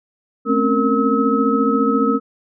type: tone cluster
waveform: sine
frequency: 220.2 / 260.8 / 275.4 / 462.4 / 1288 Hz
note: A3 / C4 / C#4 / A#4 / E6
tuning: +2 / -5 / -11 / -14 / -41 cents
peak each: -20 dBFS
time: 0.45-2.2 s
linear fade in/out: 50 ms
effects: none